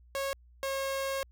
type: tone pair in turn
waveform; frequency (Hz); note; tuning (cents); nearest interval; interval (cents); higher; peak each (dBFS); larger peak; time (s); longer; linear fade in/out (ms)
sawtooth; 548 / 542.3; C#5 / C#5; -20 / -38; unison; 18; first; -27; neither; 0.15-0.33 / 0.63-1.23; second; 0
effects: added 60 Hz sine -55 dBFS peak until 1.31 s